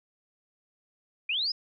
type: linear sweep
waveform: sine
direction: up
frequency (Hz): 2349 to 5190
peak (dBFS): -26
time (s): 1.29-1.52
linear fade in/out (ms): 5
effects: none